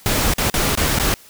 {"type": "noise with dropouts", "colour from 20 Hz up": "pink", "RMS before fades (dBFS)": -18, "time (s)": [0.06, 1.14], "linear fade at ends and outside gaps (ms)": 0, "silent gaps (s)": [[0.337, 0.383], [0.499, 0.541], [0.752, 0.774], [0.987, 0.998]], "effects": ["white hiss -46 dBFS RMS until 1.29 s"]}